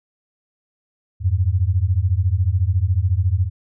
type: beating tone pair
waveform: sine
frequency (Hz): 85.4 / 99.4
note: F2 / G2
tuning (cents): -38 / +25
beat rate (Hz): 14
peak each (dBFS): -18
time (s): 1.2-3.5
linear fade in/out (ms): 50
effects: none